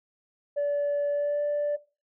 sine tone with pitch glide, 577 to 585.7 Hz, D5 to D5, -31 to -5 cents, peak -22 dBFS, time 0.56-1.77 s, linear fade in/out 20 ms, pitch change +26 cents, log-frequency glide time 1.1-1.43 s, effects noise-tail reverb RT60 0.3 s tail -17 dB re dry + tanh soft clip ceiling -22 dBFS

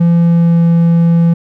triangle tone with pitch glide, 170 to 168.34 Hz, F3 to E3, -46 to +37 cents, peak -4 dBFS, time 0-1.34 s, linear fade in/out 10 ms, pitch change -17 cents, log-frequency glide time 0.12-0.65 s, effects none

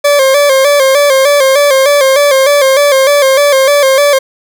40% pulse tone with vibrato, 554.4 Hz, C#5, in tune, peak -4 dBFS, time 0.04-4.19 s, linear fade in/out 10 ms, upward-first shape square, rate 3.3 Hz, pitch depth 70 cents each way, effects none

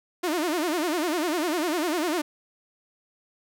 sawtooth tone with vibrato, 329.4 Hz, E4, 1 cent flat, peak -20 dBFS, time 0.23-2.22 s, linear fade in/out 10 ms, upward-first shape sine, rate 10 Hz, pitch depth 190 cents each way, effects none

